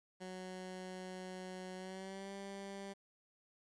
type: tone with pitch glide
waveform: 15% pulse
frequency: 185 to 197.14 Hz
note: F#3 to G3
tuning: 0 to +10 cents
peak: -39 dBFS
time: 0.2-2.94 s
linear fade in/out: 20 ms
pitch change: +110 cents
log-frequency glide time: 1.76-2.32 s
effects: resampled to 22050 Hz + 12-bit